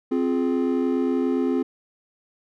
triangle chord, F minor, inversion second, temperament just, 261.9 / 349.2 / 419.1 Hz, C4 / F4 / Ab4, +2 / 0 / +16 cents, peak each -20 / -24 / -25 dBFS, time 0.11-1.63 s, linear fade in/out 10 ms, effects none

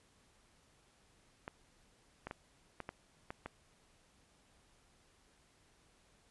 clicks, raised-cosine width 0.5 ms, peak -27 dBFS, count 7, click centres 1.479 / 2.27 / 2.311 / 2.803 / 2.891 / 3.305 / 3.46 s, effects pink hiss -69 dBFS RMS until 6.3 s + resampled to 24000 Hz

